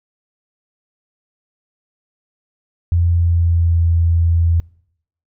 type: tone with pitch glide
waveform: sine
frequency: 85.8 to 83.99 Hz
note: F2 to E2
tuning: -30 to +33 cents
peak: -11 dBFS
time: 2.92-4.6 s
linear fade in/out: 0 ms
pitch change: -37 cents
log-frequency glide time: 3.06-3.82 s
effects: noise-tail reverb RT60 0.7 s tail -25 dB re dry